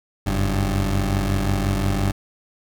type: tone pair together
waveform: 20% pulse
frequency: 46.25 / 98 Hz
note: F#1 / G2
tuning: 0 / 0 cents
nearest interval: octave + minor second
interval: 1300 cents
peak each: -17 dBFS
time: 0.26-2.12 s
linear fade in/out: 10 ms
effects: none